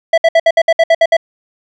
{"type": "tone bursts", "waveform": "square", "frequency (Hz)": 659.3, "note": "E5", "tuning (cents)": 0, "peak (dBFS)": -6, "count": 10, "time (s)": [0.13, 1.168], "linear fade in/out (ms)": 5, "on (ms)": 48, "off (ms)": 62, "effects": ["low-pass 3000 Hz 12 dB/octave"]}